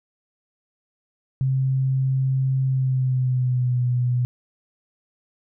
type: tone with pitch glide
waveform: sine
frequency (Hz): 132.5 to 123.63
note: C3 to B2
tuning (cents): +22 to +2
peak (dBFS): -18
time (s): 1.41-4.25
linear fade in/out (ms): 0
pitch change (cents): -120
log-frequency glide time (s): 2.64-3.82
effects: none